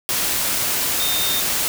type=tone in noise; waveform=sine; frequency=3659 Hz; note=A#7; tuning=33 cents flat; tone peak=-23 dBFS; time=1-1.4 s; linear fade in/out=0 ms; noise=white; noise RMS=-21 dBFS; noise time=0.09-1.68 s; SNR=-5 dB; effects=none